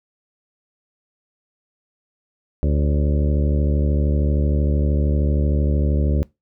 harmonic tone with a mistuned harmonic, 73 Hz, D2, 10 cents flat, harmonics 1 / 2 / 3 / 4 / 5 / 6 / 7 / 8, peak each -17 / -23 / -27 / -29 / -31 / -33 / -34 / -35 dBFS, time 2.63-6.23 s, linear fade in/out 0 ms, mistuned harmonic 7, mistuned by +54 cents, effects noise-tail reverb RT60 0.2 s tail -22 dB re dry

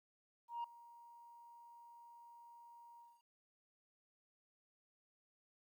sine tone with ADSR envelope, 942 Hz, A#5, 18 cents sharp, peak -36 dBFS, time 0.48-3.23 s, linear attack 160 ms, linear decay 4 ms, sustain -21 dB, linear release 230 ms, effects tanh soft clip ceiling -38 dBFS + 13-bit

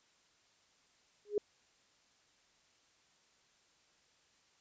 sine tone with exponential growth, 414.2 Hz, G#4, 5 cents flat, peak -25 dBFS, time 1.25-1.38 s, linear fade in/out 2 ms, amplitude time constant 27 ms, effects white hiss -70 dBFS RMS until 4.6 s + resampled to 16000 Hz

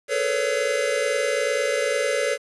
square tone cluster, 430.9 / 453.2 / 502 / 561 / 2049 Hz, A4 / A#4 / B4 / C#5 / C7, -36 / -49 / +28 / +21 / -37 cents, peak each -31 / -30 / -28 / -25 / -31 dBFS, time 0.08-2.38 s, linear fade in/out 50 ms, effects resampled to 24000 Hz + 8-bit

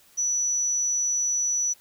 sine tone, 5920 Hz, F#8, in tune, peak -22 dBFS, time 0.17-1.74 s, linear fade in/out 20 ms, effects white hiss -57 dBFS RMS until 1.8 s

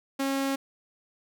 sawtooth tone, 272.5 Hz, C#4, 29 cents flat, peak -22 dBFS, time 0.19-0.56 s, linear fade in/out 10 ms, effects none

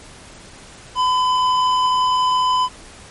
sine tone with hard clipping, 1009 Hz, B5, 37 cents sharp, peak -16 dBFS, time 0.95-2.69 s, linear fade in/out 50 ms, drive 10 dB, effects pink hiss -41 dBFS RMS until 3.1 s + MP3 48 kbps

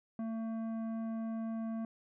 sine tone with tanh clipping, 224.7 Hz, A3, 37 cents sharp, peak -37 dBFS, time 0.19-1.85 s, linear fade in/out 2 ms, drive 11 dB, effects none

